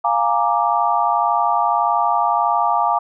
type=chord; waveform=sine; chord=Bb dominant seventh; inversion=second; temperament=equal; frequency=698.5 / 830.6 / 932.3 / 1174.7 Hz; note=F5 / Ab5 / Bb5 / D6; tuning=0 / 0 / 0 / 0 cents; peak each=-20 dBFS; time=0.04-2.99 s; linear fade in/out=10 ms; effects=none